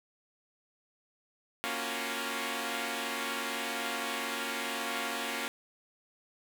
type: chord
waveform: 5% pulse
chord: Gb major seventh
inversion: first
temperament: equal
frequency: 233.1 / 277.2 / 349.2 / 370 Hz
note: Bb3 / Db4 / F4 / Gb4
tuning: 0 / 0 / 0 / 0 cents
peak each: -26 / -26 / -29 / -30 dBFS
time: 1.64-5.48 s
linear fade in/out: 0 ms
effects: none